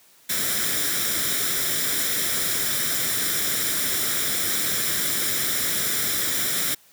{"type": "noise with comb filter", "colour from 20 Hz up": "white", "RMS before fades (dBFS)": -24, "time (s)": [0.29, 6.75], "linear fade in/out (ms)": 10, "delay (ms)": 0.55, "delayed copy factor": 0.65, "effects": ["white hiss -55 dBFS RMS until 6.92 s", "high-pass 100 Hz 12 dB/octave"]}